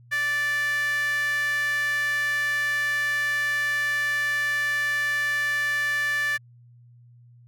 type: tone with high-pass filter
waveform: sawtooth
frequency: 585 Hz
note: D5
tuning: 7 cents flat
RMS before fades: -25 dBFS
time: 0.11-6.38 s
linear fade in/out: 20 ms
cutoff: 1700 Hz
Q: 8
effects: added 120 Hz sine -49 dBFS peak until 7.47 s